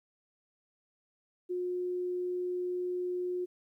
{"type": "tone", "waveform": "sine", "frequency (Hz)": 359.8, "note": "F#4", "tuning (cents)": -48, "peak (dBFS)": -31, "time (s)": [1.49, 3.46], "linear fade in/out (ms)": 20, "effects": ["12-bit"]}